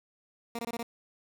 15% pulse tone bursts, 233.6 Hz, A#3, 4 cents sharp, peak -27 dBFS, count 5, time 0.55-0.829 s, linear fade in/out 2 ms, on 39 ms, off 21 ms, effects none

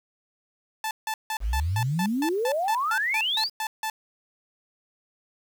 sawtooth tone bursts, 877 Hz, A5, 6 cents flat, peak -23 dBFS, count 14, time 0.84-3.9 s, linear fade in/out 2 ms, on 70 ms, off 160 ms
sine exponential sweep, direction up, 46.59 to 5040 Hz, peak -23 dBFS, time 1.4-3.5 s, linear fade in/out 50 ms
effects 8-bit

